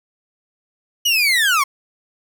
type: linear sweep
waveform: 30% pulse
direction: down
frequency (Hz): 2960 to 1054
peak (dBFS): -11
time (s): 1.05-1.64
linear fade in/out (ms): 10
effects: none